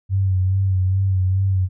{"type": "tone with vibrato", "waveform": "sine", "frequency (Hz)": 94.8, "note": "F#2", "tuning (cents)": 43, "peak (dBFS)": -15, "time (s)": [0.09, 1.69], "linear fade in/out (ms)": 50, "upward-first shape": "sine", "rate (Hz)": 2.4, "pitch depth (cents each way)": 42, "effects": []}